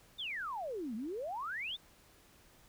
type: exponential two-way sweep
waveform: sine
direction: down then up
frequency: 3729 to 207.7 to 3729 Hz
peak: -37 dBFS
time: 0.18-1.77 s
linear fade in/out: 20 ms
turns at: 0.95 s
effects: pink hiss -63 dBFS RMS until 2.68 s